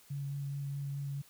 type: tone with vibrato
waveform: sine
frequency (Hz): 140.4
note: C#3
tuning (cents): +22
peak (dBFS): -35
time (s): 0.1-1.22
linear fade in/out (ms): 10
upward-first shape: sine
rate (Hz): 4.7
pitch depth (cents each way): 11
effects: white hiss -61 dBFS RMS until 1.29 s